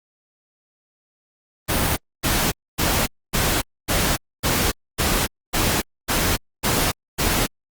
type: noise bursts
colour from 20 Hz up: pink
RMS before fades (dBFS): -20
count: 11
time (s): 1.68-7.47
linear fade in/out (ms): 20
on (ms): 290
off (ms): 260
effects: Opus 32 kbps